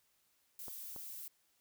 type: noise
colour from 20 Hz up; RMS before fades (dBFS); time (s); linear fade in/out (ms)
violet; -47; 0.59-1.28; 2
type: clicks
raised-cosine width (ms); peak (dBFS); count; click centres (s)
1; -36; 2; 0.682 / 0.963
effects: white hiss -75 dBFS RMS until 1.6 s